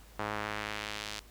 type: tone with band-pass filter sweep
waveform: sawtooth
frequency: 105.4 Hz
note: G#2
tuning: 26 cents sharp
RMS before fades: -38 dBFS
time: 0.19-1.2 s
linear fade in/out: 5 ms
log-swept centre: 1100 to 4600 Hz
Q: 0.98
effects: added 52 Hz sine -53 dBFS peak until 1.3 s + pink hiss -58 dBFS RMS until 1.3 s